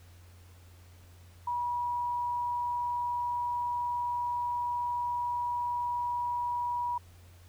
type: tone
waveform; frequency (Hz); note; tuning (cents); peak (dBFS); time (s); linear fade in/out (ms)
sine; 967; B5; -37; -29; 1.47-6.98; 5
effects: added 88 Hz sine -52 dBFS peak until 7.48 s + pink hiss -61 dBFS RMS until 7.48 s